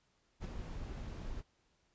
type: noise with ADSR envelope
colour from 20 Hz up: brown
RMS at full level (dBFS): -37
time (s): 0.4-1.43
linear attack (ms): 46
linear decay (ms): 8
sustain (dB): -6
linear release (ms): 39
effects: pink hiss -75 dBFS RMS until 1.94 s + resampled to 16000 Hz